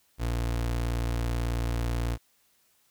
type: tone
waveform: 30% pulse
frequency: 58.3 Hz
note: A#1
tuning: 1 cent sharp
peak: -24 dBFS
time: 0.18-2.18 s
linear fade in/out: 50 ms
effects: white hiss -67 dBFS RMS until 2.9 s